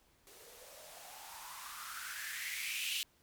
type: noise with band-pass filter sweep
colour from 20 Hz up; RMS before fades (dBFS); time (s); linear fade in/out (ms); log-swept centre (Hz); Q
violet; -44; 0.27-3.03; 0; 390 to 3000; 5.8
effects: pink hiss -70 dBFS RMS until 3.22 s